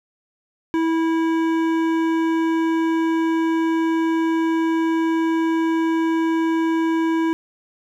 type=tone with hard clipping; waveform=sine; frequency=326.4 Hz; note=E4; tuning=17 cents flat; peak=-19 dBFS; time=0.74-7.33 s; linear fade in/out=0 ms; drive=13 dB; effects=none